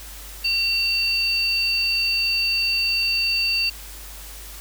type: tone pair together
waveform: sine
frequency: 2732 / 4595 Hz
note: F7 / D8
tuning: -39 / -39 cents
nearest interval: major sixth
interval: 900 cents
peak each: -22 / -21 dBFS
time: 0.44-3.7 s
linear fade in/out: 10 ms
effects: added 50 Hz sine -39 dBFS peak until 4.6 s + white hiss -40 dBFS RMS until 4.6 s